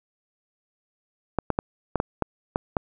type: clicks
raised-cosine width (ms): 1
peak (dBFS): -8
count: 8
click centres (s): 1.387 / 1.503 / 1.589 / 1.957 / 2.001 / 2.223 / 2.559 / 2.768
effects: none